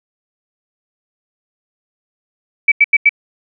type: tone bursts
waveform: sine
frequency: 2300 Hz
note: D7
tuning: 37 cents flat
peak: -5 dBFS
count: 4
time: 2.68-3.093 s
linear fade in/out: 5 ms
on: 38 ms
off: 87 ms
effects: none